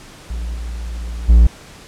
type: tone with level steps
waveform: triangle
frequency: 57.8 Hz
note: A#1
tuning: 14 cents flat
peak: -19 / -21 / -3 dBFS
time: 0.3-1.47 s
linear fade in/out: 5 ms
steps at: 0.54 / 1.28 s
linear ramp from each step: 20 ms
effects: pink hiss -40 dBFS RMS until 1.87 s + low-pass 9000 Hz 12 dB/octave